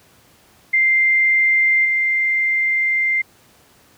sine tone with level steps, 2093 Hz, C7, in tune, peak -12 / -15 dBFS, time 0.73-3.22 s, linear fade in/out 10 ms, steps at 1.85 s, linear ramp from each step 2 ms, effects pink hiss -52 dBFS RMS until 3.97 s + high-pass 80 Hz 12 dB/octave

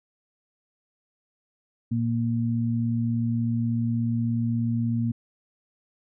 sine tone pair together, 116.54 / 233.1 Hz, A#2 / A#3, 0 / 0 cents, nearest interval octave, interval 1200 cents, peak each -25 dBFS, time 1.91-5.12 s, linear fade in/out 10 ms, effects none

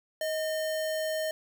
sine tone with sample-and-hold, 629 Hz, D#5, 19 cents sharp, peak -28 dBFS, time 0.21-1.31 s, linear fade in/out 2 ms, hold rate 2450 Hz, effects none

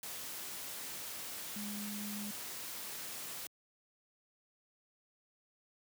sine tone in noise, 207.1 Hz, G#3, 5 cents flat, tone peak -41 dBFS, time 1.56-2.31 s, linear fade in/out 2 ms, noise white, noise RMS -44 dBFS, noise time 0.03-3.47 s, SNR 0 dB, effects high-pass 100 Hz 12 dB/octave

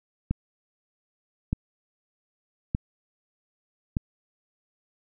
click train, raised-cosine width 5 ms, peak -12 dBFS, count 4, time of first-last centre 0.31-3.969 s, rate 0.82 Hz, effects none

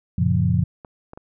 sine chord, Gb major seventh, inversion none, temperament equal, 92.5 / 116.54 / 138.59 / 174.61 Hz, Gb2 / Bb2 / Db3 / F3, 0 / 0 / 0 / 0 cents, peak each -21 / -22 / -23 / -21 dBFS, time 0.18-0.64 s, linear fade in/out 5 ms
clicks, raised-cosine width 1 ms, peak -24 dBFS, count 3, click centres 0.848 / 1.134 / 1.175 s
effects none

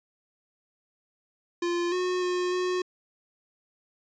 square tone with pitch steps, 347 / 363.8 / 360 / 363.9 Hz, F4 / F#4 / F#4 / F#4, -11 / -29 / -47 / -29 cents, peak -26 dBFS, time 1.62-2.82 s, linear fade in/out 5 ms, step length 300 ms, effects resampled to 16000 Hz

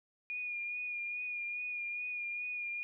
sine tone with vibrato, 2438 Hz, D#7, 36 cents flat, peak -36 dBFS, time 0.3-2.83 s, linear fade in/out 0 ms, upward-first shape sine, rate 2.4 Hz, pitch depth 26 cents each way, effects none

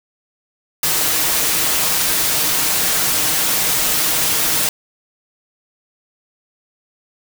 white noise with comb filter, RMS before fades -17 dBFS, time 0.83-4.69 s, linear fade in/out 2 ms, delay 6.4 ms, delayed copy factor +0.5, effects none

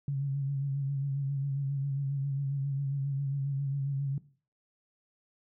sine tone with vibrato, 138.59 Hz, C#3, in tune, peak -28 dBFS, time 0.08-4.18 s, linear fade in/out 2 ms, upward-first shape sine, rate 7.4 Hz, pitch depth 40 cents each way, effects noise-tail reverb RT60 0.4 s tail -17 dB re dry

